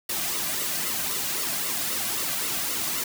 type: noise with flanger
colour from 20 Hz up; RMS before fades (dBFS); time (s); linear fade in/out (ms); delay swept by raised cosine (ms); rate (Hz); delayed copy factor
white; -28; 0.09-3.04; 5; 1.2 to 2.3; 3.8; -0.65
effects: none